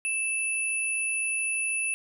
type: tone pair together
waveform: sine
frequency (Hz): 2637 / 9956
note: E7 / D#9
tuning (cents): 0 / 0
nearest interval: octave + major seventh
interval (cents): 2300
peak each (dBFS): -27 / -31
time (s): 0.05-1.94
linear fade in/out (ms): 0
effects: none